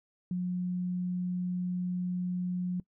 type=tone; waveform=sine; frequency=180 Hz; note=F#3; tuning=47 cents flat; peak=-29 dBFS; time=0.31-2.8 s; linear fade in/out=2 ms; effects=noise-tail reverb RT60 0.1 s tail -22 dB re dry